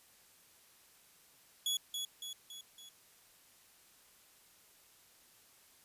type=tone with echo; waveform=sawtooth; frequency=3374 Hz; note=G#7; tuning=27 cents sharp; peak=-29 dBFS; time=1.66-1.77 s; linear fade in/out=2 ms; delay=280 ms; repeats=4; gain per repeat=-5 dB; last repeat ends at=2.89 s; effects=white hiss -64 dBFS RMS until 5.84 s + resampled to 32000 Hz